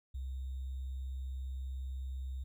sine tone with sample-and-hold, 65.5 Hz, C2, 2 cents sharp, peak -37 dBFS, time 0.14-2.44 s, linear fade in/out 10 ms, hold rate 3675 Hz, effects none

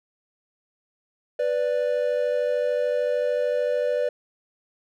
triangle tone pair together, 493.9 / 587.3 Hz, B4 / D5, 0 / 0 cents, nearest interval minor third, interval 300 cents, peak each -22 / -22 dBFS, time 1.39-4.09 s, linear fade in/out 5 ms, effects none

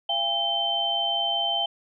sine tone cluster, 681 / 806 / 3096 Hz, F5 / G5 / G7, -44 / +48 / -22 cents, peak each -30 / -30 / -24 dBFS, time 0.09-1.66 s, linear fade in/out 5 ms, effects none

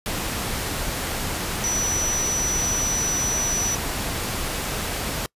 sine tone in noise, 5920 Hz, F#8, in tune, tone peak -22 dBFS, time 1.64-3.75 s, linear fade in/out 0 ms, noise pink, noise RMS -27 dBFS, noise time 0.06-5.26 s, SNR +2 dB, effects noise-tail reverb RT60 0.1 s tail -25 dB re dry + resampled to 32000 Hz

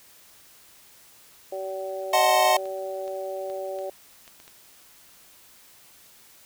harmonic tone, 190.7 Hz, G3, 47 cents flat, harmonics 2 / 3 / 4, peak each -35 / -31 / -38 dBFS, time 1.52-3.9 s, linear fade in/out 5 ms
square chord, D# diminished seventh, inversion none, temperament equal with one note detuned, 622.3 / 740 / 880 / 1049.5 Hz, D#5 / F#5 / A5 / C6, 0 / 0 / 0 / +5 cents, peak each -23 / -22 / -26 / -26 dBFS, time 2.13-2.57 s, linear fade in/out 5 ms
clicks, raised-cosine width 0.2 ms, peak -30 dBFS, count 8, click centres 2.476 / 2.656 / 3.079 / 3.5 / 3.788 / 4.278 / 4.401 / 4.479 s
effects white hiss -53 dBFS RMS until 6.45 s

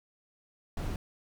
brown noise, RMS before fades -34 dBFS, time 0.77-0.96 s, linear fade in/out 2 ms, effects none

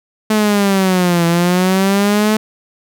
sawtooth linear two-way sweep, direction down then up, 217.3 to 167.7 to 217.3 Hz, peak -7 dBFS, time 0.3-2.37 s, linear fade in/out 5 ms, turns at 1.26 s, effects none

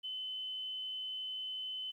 sine tone, 3037 Hz, F#7, 44 cents sharp, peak -38 dBFS, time 0.03-1.92 s, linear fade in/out 20 ms, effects 12-bit

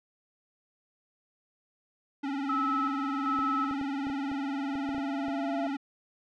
square tone with vibrato, 277.2 Hz, C#4, in tune, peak -31 dBFS, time 2.23-5.77 s, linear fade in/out 10 ms, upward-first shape sine, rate 20 Hz, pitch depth 83 cents each way
sine tone with tremolo, 1300 Hz, E6, 24 cents flat, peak -27 dBFS, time 2.49-3.74 s, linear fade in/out 5 ms, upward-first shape square, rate 1.3 Hz, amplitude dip 55%
clicks, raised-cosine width 2 ms, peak -30 dBFS, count 11, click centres 3.39 / 3.711 / 3.813 / 4.069 / 4.1 / 4.316 / 4.755 / 4.891 / 4.947 / 4.981 / 5.283 s
sine tone with exponential growth, 680 Hz, F5, 46 cents flat, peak -30 dBFS, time 3.41-5.67 s, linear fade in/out 1 ms, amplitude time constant 490 ms
effects low-pass 3000 Hz 12 dB/octave

